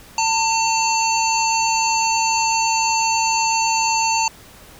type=harmonic tone with a mistuned harmonic; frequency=899 Hz; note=A5; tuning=37 cents sharp; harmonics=1 / 3 / 5 / 7 / 8; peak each=-18 / -23 / -25 / -26 / -27 dBFS; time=0.18-4.28 s; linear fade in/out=2 ms; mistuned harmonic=8; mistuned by=-23 cents; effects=pink hiss -44 dBFS RMS until 4.79 s